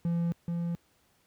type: tone pair in turn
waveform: triangle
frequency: 170 / 170.8 Hz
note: F3 / F3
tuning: -46 / -38 cents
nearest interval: unison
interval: 8 cents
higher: second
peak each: -24 / -27 dBFS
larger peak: first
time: 0.05-0.32 / 0.48-0.75 s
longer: neither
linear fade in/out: 0 ms
effects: pink hiss -68 dBFS RMS until 1.26 s + high-pass 60 Hz 12 dB/octave